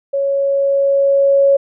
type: tone with level ramp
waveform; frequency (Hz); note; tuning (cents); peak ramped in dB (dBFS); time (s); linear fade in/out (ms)
sine; 554.4; C#5; 0; -14 to -7; 0.13-1.57; 10
effects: none